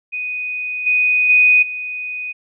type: tone with level steps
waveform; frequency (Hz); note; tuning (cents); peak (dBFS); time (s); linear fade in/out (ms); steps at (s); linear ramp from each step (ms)
sine; 2489; D#7; 0; -21 / -12 / -8 / -23; 0.12-2.33; 20; 0.86 / 1.29 / 1.62; 10
effects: none

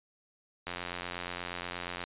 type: click train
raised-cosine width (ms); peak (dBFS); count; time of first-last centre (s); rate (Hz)
0.3; -20; 122; 0.67-2.039; 88.4
effects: resampled to 8000 Hz

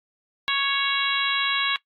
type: harmonic tone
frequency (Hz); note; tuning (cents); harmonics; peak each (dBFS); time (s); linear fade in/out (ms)
554.4; C#5; 0; 2 / 3 / 4 / 5 / 6 / 7; -28 / -28 / -28 / -28 / -28 / -28; 0.48-1.76; 0
effects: noise-tail reverb RT60 0.1 s tail -20 dB re dry + AAC 64 kbps

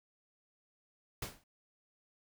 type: noise with exponential decay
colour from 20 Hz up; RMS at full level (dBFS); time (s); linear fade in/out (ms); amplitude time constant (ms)
pink; -36; 1.22-1.44; 5; 47
effects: none

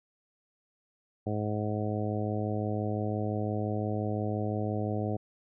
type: harmonic tone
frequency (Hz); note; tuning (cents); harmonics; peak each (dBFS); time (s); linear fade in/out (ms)
105.8; G#2; +33; 1 / 2 / 3 / 4 / 5 / 6 / 7; -32 / -35 / -37 / -38 / -39 / -40 / -40; 1.26-5.17; 10
effects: none

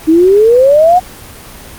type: exponential sweep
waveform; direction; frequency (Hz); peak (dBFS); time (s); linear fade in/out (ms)
sine; up; 310 to 746; -3; 0.07-1; 20
effects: pink hiss -31 dBFS RMS until 1.78 s + Opus 24 kbps

